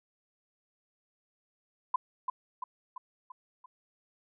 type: tone with echo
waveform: sine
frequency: 1012 Hz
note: B5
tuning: 42 cents sharp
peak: -23 dBFS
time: 1.94-1.96 s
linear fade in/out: 5 ms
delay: 340 ms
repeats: 5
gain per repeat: -5 dB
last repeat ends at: 3.66 s
effects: none